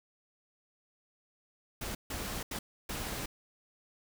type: noise bursts at uneven times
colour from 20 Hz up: pink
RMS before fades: -38 dBFS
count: 4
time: 1.81-1.95 / 2.1-2.43 / 2.51-2.59 / 2.89-3.26 s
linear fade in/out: 5 ms
effects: none